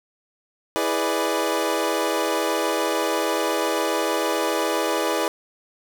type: chord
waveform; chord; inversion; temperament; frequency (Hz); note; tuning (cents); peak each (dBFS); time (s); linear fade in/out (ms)
25% pulse; E dominant seventh; none; equal with one note detuned; 327.2 / 415.3 / 493.9 / 587.3; E4 / G#4 / B4 / D5; -13 / 0 / 0 / 0; -23; 0.76-5.28; 0
effects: none